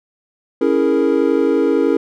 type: chord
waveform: triangle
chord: A# half-diminished seventh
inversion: first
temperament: equal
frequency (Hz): 277.2 / 329.6 / 415.3 / 466.2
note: C#4 / E4 / G#4 / A#4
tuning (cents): 0 / 0 / 0 / 0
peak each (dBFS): -16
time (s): 0.61-1.97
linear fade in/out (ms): 5
effects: none